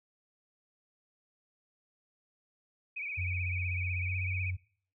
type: tone with vibrato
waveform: sine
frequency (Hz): 2388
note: D7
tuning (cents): +28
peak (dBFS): -35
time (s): 2.96-4.51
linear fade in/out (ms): 10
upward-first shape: sine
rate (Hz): 16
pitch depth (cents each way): 110
type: tone with pitch glide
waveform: sine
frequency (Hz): 90 to 91.78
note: F#2 to F#2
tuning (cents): -47 to -14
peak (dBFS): -32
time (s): 3.17-4.57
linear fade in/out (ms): 20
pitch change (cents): +33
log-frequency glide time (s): 4.03-4.16
effects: noise-tail reverb RT60 0.5 s tail -21 dB re dry